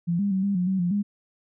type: tone with pitch steps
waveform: sine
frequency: 171.2 / 201.5 / 190 / 200 / 179.5 / 190.3 / 175.5 / 204.1 Hz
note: F3 / G3 / F#3 / G3 / F3 / F#3 / F3 / G#3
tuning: -34 / +48 / +46 / +35 / +48 / +49 / +9 / -30 cents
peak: -21 dBFS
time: 0.07-1.03 s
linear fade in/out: 20 ms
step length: 120 ms
effects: none